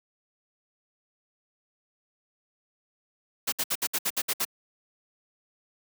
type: noise bursts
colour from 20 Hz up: white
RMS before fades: -27 dBFS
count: 9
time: 3.47-4.451 s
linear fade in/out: 10 ms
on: 53 ms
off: 63 ms
effects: high-pass 200 Hz 12 dB/octave